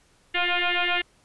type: tone with frequency modulation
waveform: sine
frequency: 349.2 Hz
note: F4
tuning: in tune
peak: -21 dBFS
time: 0.34-1.02 s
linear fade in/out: 10 ms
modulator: 353 Hz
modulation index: 8
effects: pink hiss -61 dBFS RMS until 1.24 s + resampled to 24000 Hz